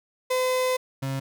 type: tone pair in turn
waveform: 35% pulse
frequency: 510 / 135.08 Hz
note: C5 / C#3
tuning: -44 / -44 cents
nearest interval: octave + major seventh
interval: 2300 cents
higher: first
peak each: -20 / -25 dBFS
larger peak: first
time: 0.3-0.77 / 1.02-1.2 s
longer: first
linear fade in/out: 10 ms
effects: none